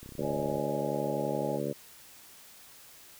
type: click train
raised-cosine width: 3 ms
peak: -33 dBFS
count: 19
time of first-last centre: 0.03-0.582 s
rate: 32.6 Hz
type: harmonic tone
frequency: 71.8 Hz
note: D2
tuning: 39 cents flat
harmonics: 2 / 3 / 4 / 5 / 6 / 7 / 8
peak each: -38 / -38 / -38 / -38 / -38 / -38 / -38 dBFS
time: 0.18-1.73 s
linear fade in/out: 10 ms
type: chord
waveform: sine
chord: C# suspended second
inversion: none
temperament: just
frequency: 554.4 / 623.7 / 831.5 Hz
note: C#5 / D#5 / G#5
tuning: 0 / +4 / +2 cents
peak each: -38 dBFS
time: 0.21-1.6 s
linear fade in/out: 50 ms
effects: white hiss -53 dBFS RMS until 3.19 s

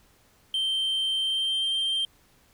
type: tone with pitch glide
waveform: sine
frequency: 3130 to 3157 Hz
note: G7 to G7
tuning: -3 to +12 cents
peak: -21 dBFS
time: 0.54-2.05 s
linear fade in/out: 2 ms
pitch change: +15 cents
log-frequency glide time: 1.2-1.69 s
effects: tanh soft clip ceiling -23 dBFS + pink hiss -61 dBFS RMS until 2.53 s

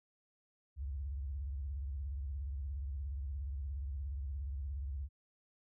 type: tone with vibrato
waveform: sine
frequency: 68.8 Hz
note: C#2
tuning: 12 cents flat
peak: -37 dBFS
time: 0.76-5.09 s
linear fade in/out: 50 ms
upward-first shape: sine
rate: 17 Hz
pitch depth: 200 cents each way
effects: none

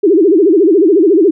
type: tone with vibrato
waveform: sine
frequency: 360.5 Hz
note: F#4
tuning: 45 cents flat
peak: -5 dBFS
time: 0.03-1.31 s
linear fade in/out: 10 ms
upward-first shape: sine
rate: 14 Hz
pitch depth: 260 cents each way
effects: none

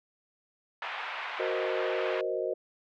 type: band-pass noise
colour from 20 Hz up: pink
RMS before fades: -37 dBFS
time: 0.82-2.21 s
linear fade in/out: 2 ms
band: 770 to 2900 Hz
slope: 24 dB/octave
type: chord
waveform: sine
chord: C half-diminished seventh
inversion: second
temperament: equal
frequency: 370 / 466.2 / 523.3 / 622.3 Hz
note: Gb4 / Bb4 / C5 / Eb5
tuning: 0 / 0 / 0 / 0 cents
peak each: -34 dBFS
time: 1.39-2.54 s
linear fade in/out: 10 ms
effects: none

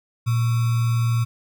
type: tone with sample-and-hold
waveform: sine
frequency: 116.6 Hz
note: A#2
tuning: 1 cent sharp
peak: -17 dBFS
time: 0.26-1.25 s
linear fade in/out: 20 ms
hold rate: 1225 Hz
effects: none

